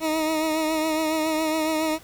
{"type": "tone with vibrato", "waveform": "20% pulse", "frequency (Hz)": 314.7, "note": "D#4", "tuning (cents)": 20, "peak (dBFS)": -17, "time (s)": [0, 1.99], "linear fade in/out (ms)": 50, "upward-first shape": "triangle", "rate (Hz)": 7.2, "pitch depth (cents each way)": 42, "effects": ["pink hiss -49 dBFS RMS until 2.03 s"]}